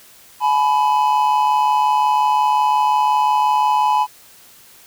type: tone pair together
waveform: triangle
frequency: 849 / 994.6 Hz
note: G#5 / B5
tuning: +38 / +12 cents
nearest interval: minor third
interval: 274 cents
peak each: -14 dBFS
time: 0.4-4.07 s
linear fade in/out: 50 ms
effects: white hiss -46 dBFS RMS until 4.86 s